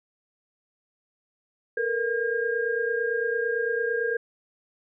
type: tone cluster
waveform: sine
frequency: 450 / 478.9 / 1616 Hz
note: A4 / A#4 / G#6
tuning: +39 / +47 / -48 cents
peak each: -28 dBFS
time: 1.77-4.17 s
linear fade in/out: 5 ms
effects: none